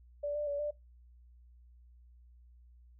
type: tone with pitch steps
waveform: sine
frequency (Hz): 581 / 592 / 573 / 591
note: D5 / D5 / D5 / D5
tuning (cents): -19 / +14 / -43 / +11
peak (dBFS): -32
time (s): 0.23-0.71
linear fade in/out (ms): 10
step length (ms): 120
effects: noise-tail reverb RT60 0.2 s tail -21 dB re dry + added 60 Hz sine -56 dBFS peak until 2.99 s